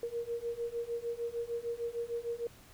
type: beating tone pair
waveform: sine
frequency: 466.2 / 472.8 Hz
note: A#4 / A#4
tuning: 0 / +24 cents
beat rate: 6.6 Hz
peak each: -38 / -37 dBFS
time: 0.03-2.47 s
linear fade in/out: 2 ms
effects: added 108 Hz sine -65 dBFS peak until 2.73 s + pink hiss -58 dBFS RMS until 2.73 s